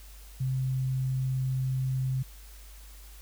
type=tone; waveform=sine; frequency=130.81 Hz; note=C3; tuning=in tune; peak=-26 dBFS; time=0.4-2.23 s; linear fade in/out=10 ms; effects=added 50 Hz sine -46 dBFS peak until 3.21 s + white hiss -54 dBFS RMS until 3.21 s